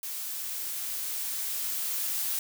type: noise with level ramp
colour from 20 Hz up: blue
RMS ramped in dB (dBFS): -36 to -30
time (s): 0.03-2.39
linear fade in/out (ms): 2
effects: none